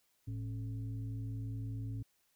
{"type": "tone with frequency modulation", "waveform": "sine", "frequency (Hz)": 111.5, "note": "A2", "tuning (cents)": 23, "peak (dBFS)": -37, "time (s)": [0.27, 2.03], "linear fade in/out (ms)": 10, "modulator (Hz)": 163, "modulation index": 0.58, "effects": ["white hiss -75 dBFS RMS until 2.35 s"]}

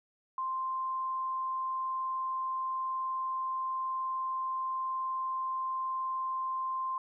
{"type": "tone", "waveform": "sine", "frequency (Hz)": 1046.5, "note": "C6", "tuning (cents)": 0, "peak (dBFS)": -31, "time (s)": [0.38, 6.98], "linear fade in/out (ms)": 2, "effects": []}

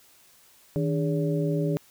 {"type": "tone cluster", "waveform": "sine", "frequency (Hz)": [158.1, 293.9, 410.8, 569], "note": ["D#3", "D4", "G#4", "C#5"], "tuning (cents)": [28, 1, -19, 45], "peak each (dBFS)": [-25, -30, -30, -33], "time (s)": [0.76, 1.77], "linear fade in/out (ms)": 0, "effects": ["white hiss -57 dBFS RMS until 1.9 s"]}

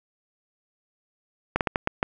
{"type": "slowing click train", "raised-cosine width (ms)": 0.5, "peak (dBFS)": -7, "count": 6, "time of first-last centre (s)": [1.56, 2.029], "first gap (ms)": 48, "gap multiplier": 1.34, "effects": []}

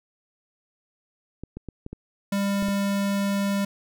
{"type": "clicks", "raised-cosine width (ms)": 3, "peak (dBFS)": -22, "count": 7, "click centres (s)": [1.436, 1.57, 1.687, 1.864, 1.93, 2.625, 2.685]}
{"type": "tone", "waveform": "square", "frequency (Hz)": 199.4, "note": "G3", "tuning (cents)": 30, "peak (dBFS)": -23, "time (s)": [2.32, 3.65], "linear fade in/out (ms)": 5}
{"effects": []}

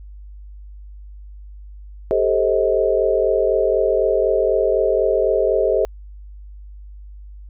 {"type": "chord", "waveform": "sine", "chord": "A half-diminished seventh", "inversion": "third", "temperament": "just", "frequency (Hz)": [396, 440, 528, 633.6], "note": ["G4", "A4", "C5", "Eb5"], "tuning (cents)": [18, 0, 16, 31], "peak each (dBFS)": -20, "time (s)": [2.11, 5.85], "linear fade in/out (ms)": 0, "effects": ["added 50 Hz sine -35 dBFS peak until 7.49 s"]}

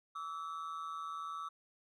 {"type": "ring-modulated tone", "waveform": "triangle", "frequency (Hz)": 1229, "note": "D#6", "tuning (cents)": -22, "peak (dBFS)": -35, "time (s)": [0.15, 1.49], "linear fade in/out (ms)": 10, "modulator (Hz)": 80.5, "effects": []}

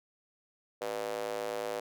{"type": "tone with high-pass filter", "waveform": "square", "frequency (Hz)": 54.3, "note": "A1", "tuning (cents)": -22, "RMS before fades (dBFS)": -36, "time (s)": [0.81, 1.8], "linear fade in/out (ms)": 5, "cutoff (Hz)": 520, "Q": 3.6, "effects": []}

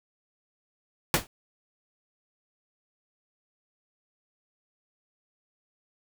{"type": "noise with exponential decay", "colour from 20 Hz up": "pink", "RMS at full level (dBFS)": -18, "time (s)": [1.14, 1.27], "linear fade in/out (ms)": 1, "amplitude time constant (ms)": 28, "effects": []}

